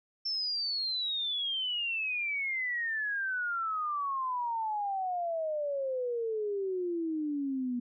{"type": "exponential sweep", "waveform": "sine", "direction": "down", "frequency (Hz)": [5390, 240], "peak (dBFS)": -30, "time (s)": [0.25, 7.8], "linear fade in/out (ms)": 10, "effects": []}